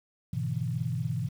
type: chord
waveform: sine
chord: E dominant seventh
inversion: first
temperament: just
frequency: 103.01 / 123.61 / 148.33 / 164.81 Hz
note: G#2 / B2 / D3 / E3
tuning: -14 / +2 / +18 / 0 cents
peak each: -36 / -31 / -36 / -34 dBFS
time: 0.33-1.29 s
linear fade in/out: 5 ms
effects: 9-bit